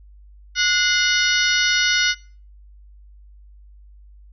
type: harmonic tone with a mistuned harmonic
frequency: 731 Hz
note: F#5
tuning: 21 cents flat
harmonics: 2 / 3 / 4 / 5 / 6 / 7 / 8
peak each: -21 / -23 / -24 / -25 / -26 / -26 / -27 dBFS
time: 0.55-2.15 s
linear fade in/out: 50 ms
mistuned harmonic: 3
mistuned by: -93 cents
effects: noise-tail reverb RT60 0.4 s tail -23 dB re dry + added 50 Hz sine -43 dBFS peak until 4.32 s